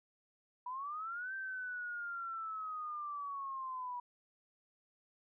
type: linear two-way sweep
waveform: sine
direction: up then down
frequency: 970 to 1568 to 970 Hz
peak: -39 dBFS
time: 0.66-4 s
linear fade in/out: 5 ms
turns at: 1.34 s
effects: none